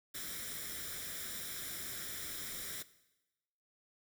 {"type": "noise with comb filter", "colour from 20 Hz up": "white", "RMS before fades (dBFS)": -43, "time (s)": [0.14, 2.83], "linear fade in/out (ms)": 10, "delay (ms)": 0.55, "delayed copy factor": 0.7, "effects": ["noise-tail reverb RT60 1.0 s tail -17 dB re dry"]}